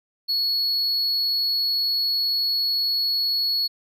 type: tone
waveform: triangle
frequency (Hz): 4369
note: C#8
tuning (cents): -26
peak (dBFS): -19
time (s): 0.28-3.68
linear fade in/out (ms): 20
effects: none